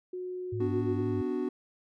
sine tone with pitch glide, 364.6 to 361.9 Hz, F#4 to F#4, -25 to -38 cents, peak -34 dBFS, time 0.13-1.01 s, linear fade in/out 5 ms, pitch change -13 cents, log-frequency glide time 0.38-0.88 s
sine tone with vibrato, 103.83 Hz, G#2, in tune, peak -32 dBFS, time 0.52-1.22 s, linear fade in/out 10 ms, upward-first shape sine, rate 4.1 Hz, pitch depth 70 cents each way
triangle chord, B minor, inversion none, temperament equal with one note detuned, 250.4 / 293.7 / 370 Hz, B3 / D4 / F#4, +24 / 0 / 0 cents, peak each -32 / -32 / -30 dBFS, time 0.6-1.49 s, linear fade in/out 5 ms
effects none

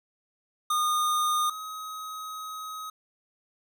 square tone pair in turn, 1225 / 1266 Hz, D#6 / D#6, -27 / +30 cents, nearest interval minor second, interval 57 cents, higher second, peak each -24 / -36 dBFS, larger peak first, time 0.7-1.5 / 1.5-2.9 s, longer second, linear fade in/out 5 ms, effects none

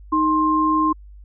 sine tone pair together, 311.1 / 1056.4 Hz, D#4 / C6, 0 / +16 cents, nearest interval octave + major sixth, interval 2116 cents, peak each -19 / -17 dBFS, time 0.12-0.93 s, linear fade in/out 10 ms, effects added 50 Hz sine -39 dBFS peak until 1.24 s

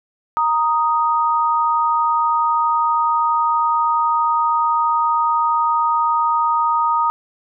sine tone pair together, 932.3 / 1244.5 Hz, A#5 / D#6, 0 / 0 cents, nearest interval perfect fourth, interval 500 cents, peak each -17 dBFS, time 0.37-7.1 s, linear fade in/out 0 ms, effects none

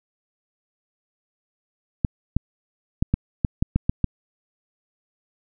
clicks, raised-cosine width 5 ms, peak -6 dBFS, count 9, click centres 2.048 / 2.366 / 3.025 / 3.14 / 3.448 / 3.625 / 3.76 / 3.895 / 4.043 s, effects none

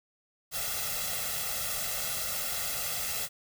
white noise with comb filter, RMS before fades -33 dBFS, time 0.51-3.29 s, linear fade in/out 50 ms, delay 1.5 ms, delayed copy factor +1, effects none

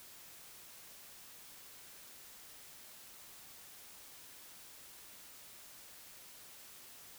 silence, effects white hiss -55 dBFS RMS until 7.18 s

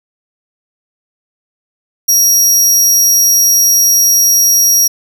sawtooth tone, 5670 Hz, F8, 25 cents sharp, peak -4 dBFS, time 2.08-4.88 s, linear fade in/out 10 ms, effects none

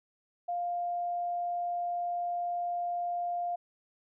sine tone, 701 Hz, F5, 6 cents sharp, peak -30 dBFS, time 0.48-3.56 s, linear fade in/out 10 ms, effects none

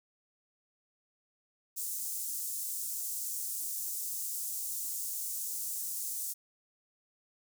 pink high-pass noise, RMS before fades -37 dBFS, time 1.76-6.34 s, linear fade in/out 20 ms, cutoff 7100 Hz, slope 24 dB/octave, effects none

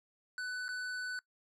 square tone with dropouts, 1496 Hz, F#6, 19 cents sharp, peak -37 dBFS, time 0.38-1.19 s, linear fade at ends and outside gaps 1 ms, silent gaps 0.682-0.689 s, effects noise-tail reverb RT60 0.1 s tail -22 dB re dry + low-pass 7000 Hz 12 dB/octave

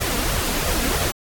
pink noise with flanger, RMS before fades -22 dBFS, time 0-1.12 s, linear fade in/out 20 ms, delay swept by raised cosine 1.5 to 4.3 ms, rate 3 Hz, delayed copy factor +0.65, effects AAC 64 kbps

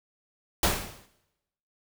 pink noise with exponential decay, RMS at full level -20 dBFS, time 0.63-1.06 s, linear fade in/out 2 ms, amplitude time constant 92 ms, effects noise-tail reverb RT60 0.9 s tail -17 dB re dry

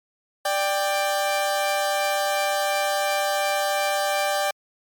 sawtooth tone pair together, 590.3 / 788 Hz, D5 / G5, +9 / +9 cents, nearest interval perfect fourth, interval 500 cents, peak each -20 dBFS, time 0.45-4.51 s, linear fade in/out 5 ms, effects MP3 96 kbps

